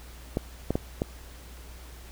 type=clicks; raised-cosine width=2 ms; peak=-12 dBFS; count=4; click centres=0.371 / 0.706 / 0.755 / 1.019 s; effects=added 60 Hz sine -44 dBFS peak until 2.11 s + pink hiss -50 dBFS RMS until 2.11 s